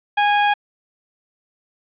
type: tone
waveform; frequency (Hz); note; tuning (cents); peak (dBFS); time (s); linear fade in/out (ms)
sawtooth; 824; G#5; -14; -10; 0.17-0.54; 10
effects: resampled to 8000 Hz + 7-bit